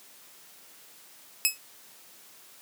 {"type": "tone with exponential decay", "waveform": "10% pulse", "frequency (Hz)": 2570, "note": "E7", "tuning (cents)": -45, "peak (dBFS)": -8, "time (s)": [1.45, 1.58], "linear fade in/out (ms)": 0, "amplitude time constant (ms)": 28, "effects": ["white hiss -53 dBFS RMS until 2.61 s", "high-pass 150 Hz 12 dB/octave"]}